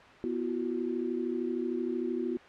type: chord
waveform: sine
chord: B suspended fourth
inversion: none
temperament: equal with one note detuned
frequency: 246.9 / 336.9 / 370 Hz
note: B3 / E4 / F#4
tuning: 0 / +38 / 0 cents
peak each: -34 dBFS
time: 0.24-2.37 s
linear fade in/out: 0 ms
effects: white hiss -51 dBFS RMS until 2.48 s + low-pass 2000 Hz 12 dB/octave